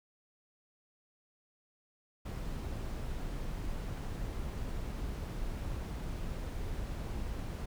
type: noise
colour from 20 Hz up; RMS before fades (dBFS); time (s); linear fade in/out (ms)
brown; -38; 2.25-7.66; 10
effects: none